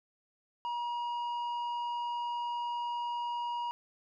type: tone with tanh clipping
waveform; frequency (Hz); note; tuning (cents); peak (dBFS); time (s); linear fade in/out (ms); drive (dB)
triangle; 955; A#5; +42; -34; 0.65-3.71; 0; 11
effects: none